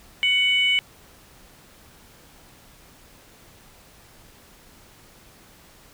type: tone pair together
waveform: sine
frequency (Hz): 2235 / 2981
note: C#7 / F#7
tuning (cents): +14 / +12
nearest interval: perfect fourth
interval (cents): 498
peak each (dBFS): -19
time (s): 0.23-0.79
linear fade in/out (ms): 0
effects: tanh soft clip ceiling -11 dBFS + pink hiss -51 dBFS RMS until 5.93 s